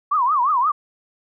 sine tone with vibrato, 1095 Hz, C#6, 22 cents flat, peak -15 dBFS, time 0.11-0.72 s, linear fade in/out 10 ms, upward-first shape triangle, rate 5.7 Hz, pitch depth 280 cents each way, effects none

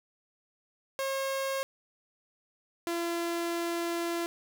sawtooth tone pair in turn, 540 / 340.2 Hz, C#5 / F4, -45 / -45 cents, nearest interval minor sixth, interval 800 cents, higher first, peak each -26 dBFS, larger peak neither, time 0.99-1.63 / 2.87-4.26 s, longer second, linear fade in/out 0 ms, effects none

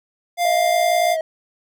square tone, 698.5 Hz, F5, in tune, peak -17 dBFS, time 0.37-1.17 s, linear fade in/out 50 ms
triangle tone with vibrato, 640 Hz, D#5, 49 cents sharp, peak -18 dBFS, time 0.45-1.21 s, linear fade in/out 2 ms, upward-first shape square, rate 7.6 Hz, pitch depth 14 cents each way
effects none

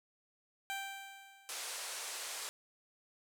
15% pulse tone with exponential decay, 784 Hz, G5, in tune, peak -30 dBFS, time 0.7-1.95 s, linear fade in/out 0 ms, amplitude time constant 270 ms
white band-pass noise, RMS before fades -43 dBFS, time 1.49-2.49 s, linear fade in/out 0 ms, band 450 to 10000 Hz, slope 24 dB/octave
effects none

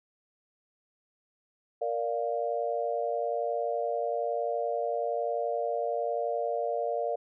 sine chord, Bb major, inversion none, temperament equal, 466.2 / 587.3 / 698.5 Hz, Bb4 / D5 / F5, 0 / 0 / 0 cents, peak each -32 dBFS, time 1.81-7.16 s, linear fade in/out 10 ms, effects none

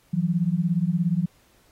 sine beating tone pair, 164.3 / 181.3 Hz, E3 / F#3, -5 / -35 cents, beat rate 17 Hz, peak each -23 dBFS, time 0.13-1.26 s, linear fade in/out 10 ms, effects pink hiss -61 dBFS RMS until 1.71 s + AAC 48 kbps

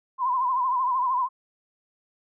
sine tone with vibrato, 1016 Hz, B5, 49 cents sharp, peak -21 dBFS, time 0.18-1.29 s, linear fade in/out 50 ms, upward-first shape triangle, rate 13 Hz, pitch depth 100 cents each way, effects none

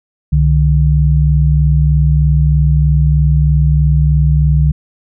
sine tone pair together, 66.82 / 150 Hz, C2 / D3, +37 / +37 cents, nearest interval octave + major second, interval 1400 cents, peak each -10 dBFS, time 0.32-4.72 s, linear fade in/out 10 ms, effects none

